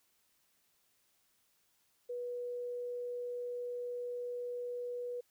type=tone; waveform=sine; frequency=487.8 Hz; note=B4; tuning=21 cents flat; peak=-37 dBFS; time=2.09-5.21 s; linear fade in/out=10 ms; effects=white hiss -74 dBFS RMS until 5.3 s